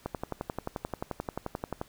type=click train; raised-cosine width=1 ms; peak=-18 dBFS; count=21; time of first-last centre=0.06-1.814 s; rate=11.4 Hz; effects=pink hiss -58 dBFS RMS until 1.88 s